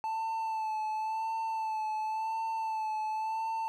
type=tone with vibrato; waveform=triangle; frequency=880 Hz; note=A5; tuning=in tune; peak=-29 dBFS; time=0.04-3.68 s; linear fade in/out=0 ms; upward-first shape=sine; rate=0.93 Hz; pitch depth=31 cents each way; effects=none